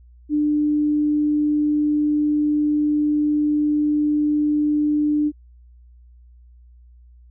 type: tone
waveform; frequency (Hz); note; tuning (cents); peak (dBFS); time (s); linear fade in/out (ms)
sine; 298.1; D4; +26; -16; 0.29-5.32; 50
effects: added 60 Hz sine -45 dBFS peak until 7.3 s